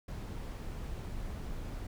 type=noise; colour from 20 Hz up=brown; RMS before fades=-40 dBFS; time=0.08-1.87 s; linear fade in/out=5 ms; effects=none